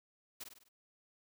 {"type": "noise with echo", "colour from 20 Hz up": "white", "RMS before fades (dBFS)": -45, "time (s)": [0.4, 0.44], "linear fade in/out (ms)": 10, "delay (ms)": 50, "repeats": 5, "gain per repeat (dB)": -5, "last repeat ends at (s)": 0.69, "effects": []}